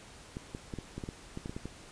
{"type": "clicks", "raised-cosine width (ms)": 3, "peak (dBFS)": -25, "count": 12, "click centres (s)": [0.369, 0.549, 0.738, 0.787, 0.98, 1.038, 1.089, 1.374, 1.459, 1.495, 1.565, 1.656], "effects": ["pink hiss -52 dBFS RMS until 1.91 s", "resampled to 22050 Hz"]}